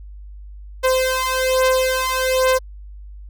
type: beating tone pair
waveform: sawtooth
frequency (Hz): 517 / 518.2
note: C5 / C5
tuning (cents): -21 / -17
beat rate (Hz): 1.2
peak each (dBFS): -15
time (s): 0.83-2.59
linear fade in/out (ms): 20
effects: added 50 Hz sine -34 dBFS peak until 3.29 s